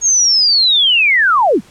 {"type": "linear sweep", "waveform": "sine", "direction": "down", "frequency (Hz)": [6650, 149.4], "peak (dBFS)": -8, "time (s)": [0.01, 1.61], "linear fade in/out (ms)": 50, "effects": ["pink hiss -45 dBFS RMS until 1.7 s", "low-pass 10000 Hz 12 dB/octave"]}